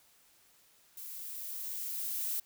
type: noise with level ramp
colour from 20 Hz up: violet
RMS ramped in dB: -45 to -34 dBFS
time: 0.97-2.4 s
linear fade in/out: 5 ms
effects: white hiss -65 dBFS RMS until 2.45 s